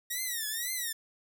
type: tone with vibrato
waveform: 5% pulse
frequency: 1878 Hz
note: A#6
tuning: 12 cents sharp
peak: -22 dBFS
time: 0.1-0.93 s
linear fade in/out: 10 ms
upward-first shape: triangle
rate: 2 Hz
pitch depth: 190 cents each way
effects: none